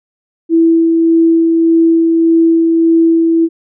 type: tone with tremolo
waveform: sine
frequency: 329.7 Hz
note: E4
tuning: in tune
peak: -5 dBFS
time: 0.49-3.49 s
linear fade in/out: 50 ms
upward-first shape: sine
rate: 1.7 Hz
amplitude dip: 25%
effects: none